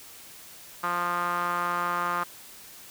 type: tone with band-pass filter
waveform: sawtooth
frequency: 175 Hz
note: F3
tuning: 4 cents sharp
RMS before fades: -28 dBFS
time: 0.83-2.24 s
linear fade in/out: 10 ms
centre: 1200 Hz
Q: 4.6
effects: white hiss -47 dBFS RMS until 2.9 s